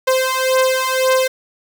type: beating tone pair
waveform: sawtooth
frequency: 519 / 520.9 Hz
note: C5 / C5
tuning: -14 / -8 cents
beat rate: 1.9 Hz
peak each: -13 dBFS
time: 0.07-1.28 s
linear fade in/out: 10 ms
effects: none